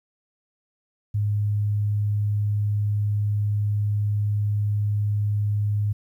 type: tone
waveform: sine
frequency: 103.83 Hz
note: G#2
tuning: in tune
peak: -20 dBFS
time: 1.14-5.93 s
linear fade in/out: 10 ms
effects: 10-bit